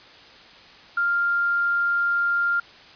sine tone, 1396.9 Hz, F6, in tune, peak -19 dBFS, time 0.97-2.6 s, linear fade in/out 5 ms, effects white hiss -47 dBFS RMS until 2.95 s + resampled to 11025 Hz

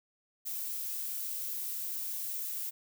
violet noise, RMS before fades -37 dBFS, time 0.45-2.71 s, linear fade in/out 20 ms, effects none

